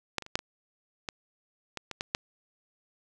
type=clicks; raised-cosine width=0.2 ms; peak=-11 / -24 / -28 / -8 / -22 / -16 / -18 / -19 / -14 / -9 dBFS; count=10; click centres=0.183 / 0.223 / 0.264 / 0.355 / 0.391 / 1.088 / 1.773 / 1.913 / 2.009 / 2.149 s; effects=none